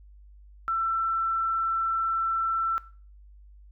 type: tone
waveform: sine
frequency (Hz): 1339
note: E6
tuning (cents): +27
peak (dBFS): -24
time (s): 0.68-2.78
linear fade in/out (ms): 0
effects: noise-tail reverb RT60 0.4 s tail -17 dB re dry + added 50 Hz sine -48 dBFS peak until 3.71 s